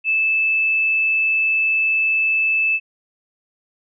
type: tone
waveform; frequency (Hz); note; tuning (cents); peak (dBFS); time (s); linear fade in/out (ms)
sine; 2625; E7; -8; -15; 0.04-2.8; 50
effects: none